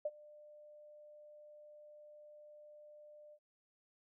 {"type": "tone with ADSR envelope", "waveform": "sine", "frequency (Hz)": 598, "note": "D5", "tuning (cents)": 31, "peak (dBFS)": -32, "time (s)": [0.05, 3.39], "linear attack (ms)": 6, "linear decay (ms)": 42, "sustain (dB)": -23, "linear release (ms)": 61, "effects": []}